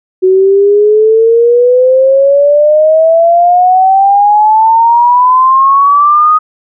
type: exponential sweep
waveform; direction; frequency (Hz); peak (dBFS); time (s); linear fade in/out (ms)
sine; up; 370 to 1253; -3; 0.22-6.39; 20
effects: none